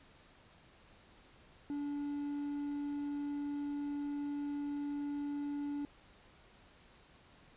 triangle tone, 288.3 Hz, D4, 32 cents flat, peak -34 dBFS, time 1.7-5.85 s, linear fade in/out 0 ms, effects pink hiss -62 dBFS RMS until 7.56 s + resampled to 8000 Hz

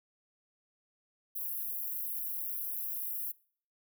white high-pass noise, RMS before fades -37 dBFS, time 1.35-3.32 s, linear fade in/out 10 ms, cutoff 11000 Hz, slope 96 dB/octave, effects noise-tail reverb RT60 0.5 s tail -23 dB re dry

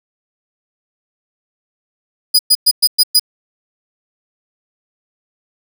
sawtooth tone bursts, 4947 Hz, D#8, 11 cents flat, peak -4 dBFS, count 6, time 2.34-3.196 s, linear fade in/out 10 ms, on 51 ms, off 110 ms, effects none

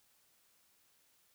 silence, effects white hiss -71 dBFS RMS until 1.34 s

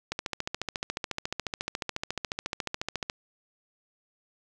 click train, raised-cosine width 0.2 ms, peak -13 dBFS, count 43, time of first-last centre 0.12-3.099 s, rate 14.1 Hz, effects none

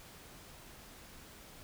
silence, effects pink hiss -54 dBFS RMS until 1.63 s

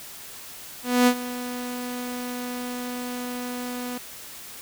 sawtooth tone with ADSR envelope, 246.9 Hz, B3, in tune, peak -10 dBFS, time 0.83-3.98 s, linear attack 240 ms, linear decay 70 ms, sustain -16 dB, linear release 5 ms, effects white hiss -41 dBFS RMS until 4.61 s

